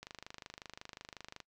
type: click train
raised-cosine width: 0.2 ms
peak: -28 dBFS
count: 36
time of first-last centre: 0.03-1.403 s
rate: 25.5 Hz
effects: noise-tail reverb RT60 0.1 s tail -22 dB re dry

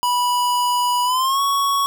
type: tone with pitch glide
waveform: square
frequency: 981 to 1113.9 Hz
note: B5 to C#6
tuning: -12 to +8 cents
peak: -17 dBFS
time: 0.03-1.86 s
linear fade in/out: 0 ms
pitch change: +220 cents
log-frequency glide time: 1.04-1.41 s
effects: 8-bit

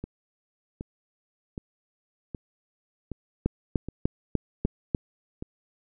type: two click trains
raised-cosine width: 3 ms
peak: -10 / -21 dBFS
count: 6 / 8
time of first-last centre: 3.46-4.948 / 0.04-5.425 s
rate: 3.36 / 1.3 Hz
effects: none

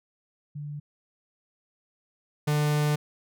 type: tone pair in turn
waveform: sine / 45% pulse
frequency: 146.83 / 148.97 Hz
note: D3 / D3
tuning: 0 / +25 cents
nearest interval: unison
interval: 25 cents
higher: second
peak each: -33 / -22 dBFS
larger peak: second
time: 0.55-0.8 / 2.47-2.96 s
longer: second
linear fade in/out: 10 ms
effects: none

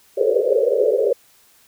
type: band-pass noise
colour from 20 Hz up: white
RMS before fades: -17 dBFS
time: 0.17-1.13 s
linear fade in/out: 10 ms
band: 390 to 570 Hz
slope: 96 dB/octave
effects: white hiss -54 dBFS RMS until 1.67 s

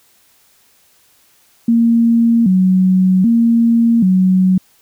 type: tone with vibrato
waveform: sine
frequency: 207.7 Hz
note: G#3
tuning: in tune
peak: -8 dBFS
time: 1.68-4.58 s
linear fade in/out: 5 ms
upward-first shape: square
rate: 0.64 Hz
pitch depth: 190 cents each way
effects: white hiss -53 dBFS RMS until 4.81 s

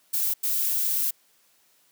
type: noise bursts at uneven times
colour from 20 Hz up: violet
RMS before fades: -25 dBFS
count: 2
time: 0.13-0.34 / 0.43-1.11 s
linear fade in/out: 10 ms
effects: white hiss -63 dBFS RMS until 1.91 s + high-pass 150 Hz 12 dB/octave

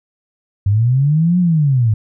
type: linear two-way sweep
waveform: sine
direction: up then down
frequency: 95.7 to 182.5 to 103.6 Hz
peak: -10 dBFS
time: 0.66-1.94 s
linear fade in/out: 5 ms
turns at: 1.39 s
effects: none

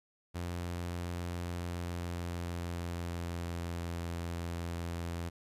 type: tone with pitch glide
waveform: sawtooth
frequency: 87.2 to 85.26 Hz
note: F2 to F2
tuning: -2 to -41 cents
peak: -32 dBFS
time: 0.34-5.3 s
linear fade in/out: 20 ms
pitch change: -39 cents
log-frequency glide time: 1.55-4.08 s
effects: resampled to 32000 Hz + 12-bit

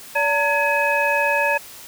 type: tone cluster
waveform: sine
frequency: 574 / 910 / 1682 / 2543 Hz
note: D5 / A#5 / G#6 / D#7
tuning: -40 / -42 / +22 / +37 cents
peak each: -22 dBFS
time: 0.15-1.58 s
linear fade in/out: 10 ms
effects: white hiss -40 dBFS RMS until 1.87 s

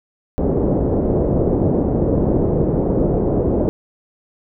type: low-pass noise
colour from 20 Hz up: white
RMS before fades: -17 dBFS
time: 0.38-3.69 s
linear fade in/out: 0 ms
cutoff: 490 Hz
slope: 24 dB/octave
effects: none

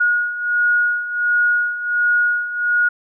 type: beating tone pair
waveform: sine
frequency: 1444 / 1445.4 Hz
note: F#6 / F#6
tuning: -43 / -41 cents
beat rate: 1.4 Hz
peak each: -21 / -16 dBFS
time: 0-2.89 s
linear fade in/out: 10 ms
effects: none

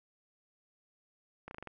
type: slowing click train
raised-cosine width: 0.5 ms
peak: -29 dBFS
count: 6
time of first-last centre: 1.48-1.673 s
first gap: 31 ms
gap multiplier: 1.11
effects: none

